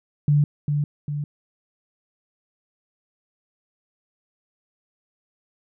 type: tone with echo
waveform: sine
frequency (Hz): 146.4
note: D3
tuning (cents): -5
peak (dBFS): -14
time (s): 0.28-0.44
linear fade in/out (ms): 2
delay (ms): 400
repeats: 2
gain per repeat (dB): -5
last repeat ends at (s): 1.24
effects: none